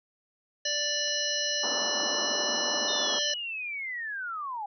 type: harmonic tone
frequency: 587.3 Hz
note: D5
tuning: in tune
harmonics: 1 / 3 / 5 / 7 / 9 / 10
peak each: -36 / -35 / -33 / -33 / -34 / -34 dBFS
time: 0.65-3.34 s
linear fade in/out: 5 ms
type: click train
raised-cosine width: 0.2 ms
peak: -31 dBFS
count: 4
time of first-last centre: 1.08-3.302 s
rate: 1.35 Hz
type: band-pass noise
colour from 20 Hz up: white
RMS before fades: -36 dBFS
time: 1.63-3.19 s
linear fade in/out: 5 ms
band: 210 to 1300 Hz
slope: 48 dB/octave
type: linear sweep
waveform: sine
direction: down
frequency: 3700 to 790 Hz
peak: -32 dBFS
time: 2.88-4.66 s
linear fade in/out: 5 ms
effects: none